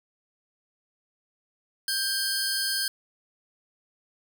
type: tone cluster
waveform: sawtooth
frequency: 1581 / 4394 / 5000 Hz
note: G6 / C#8 / D#8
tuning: +14 / -16 / +8 cents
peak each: -27 dBFS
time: 1.88-2.88 s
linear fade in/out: 2 ms
effects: none